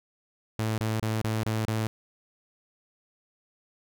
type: tone bursts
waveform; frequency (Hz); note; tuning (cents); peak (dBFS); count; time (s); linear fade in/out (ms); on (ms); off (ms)
sawtooth; 110; A2; 0; -22; 6; 0.59-1.87; 0; 190; 28
effects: none